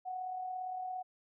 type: tone with amplitude modulation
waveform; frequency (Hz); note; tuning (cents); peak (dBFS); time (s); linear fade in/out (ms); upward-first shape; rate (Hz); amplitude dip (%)
sine; 740; F#5; 0; -35; 0.05-1.03; 20; sine; 37.5; 40
effects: none